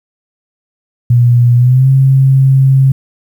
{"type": "tone with pitch glide", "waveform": "sine", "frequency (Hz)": [120.9, 134.15], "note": ["B2", "C3"], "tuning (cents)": [-36, 44], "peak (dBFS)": -4, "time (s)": [1.1, 2.92], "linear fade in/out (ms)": 5, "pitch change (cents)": 180, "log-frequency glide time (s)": [1.56, 1.89], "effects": ["7-bit"]}